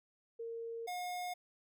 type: tone pair in turn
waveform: sine / square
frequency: 460 / 718.3 Hz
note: A#4 / F5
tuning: -23 / +48 cents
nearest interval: minor sixth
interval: 771 cents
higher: second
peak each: -40 / -39 dBFS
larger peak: second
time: 0.39-0.87 / 0.87-1.34 s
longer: first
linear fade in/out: 10 ms
effects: none